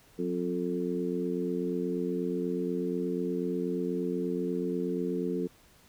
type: harmonic tone with a mistuned harmonic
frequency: 88.3 Hz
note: F2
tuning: 20 cents sharp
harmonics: 2 / 3 / 4 / 5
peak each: -34 / -34 / -34 / -34 dBFS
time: 0.18-5.48 s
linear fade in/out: 20 ms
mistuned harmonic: 2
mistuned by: +42 cents
effects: pink hiss -60 dBFS RMS until 5.88 s